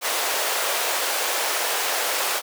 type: high-pass noise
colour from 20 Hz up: pink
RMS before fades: -24 dBFS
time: 0.01-2.42 s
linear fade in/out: 50 ms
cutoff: 490 Hz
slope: 24 dB/octave
effects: none